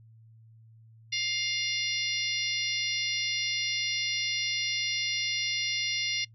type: harmonic tone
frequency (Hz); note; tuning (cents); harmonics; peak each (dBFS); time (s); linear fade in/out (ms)
703; F5; +11; 3 / 4 / 5 / 6 / 7 / 8; -33 / -34 / -35 / -36 / -36 / -37; 1.12-6.25; 10
effects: noise-tail reverb RT60 0.1 s tail -23 dB re dry + added 112 Hz sine -52 dBFS peak until 6.34 s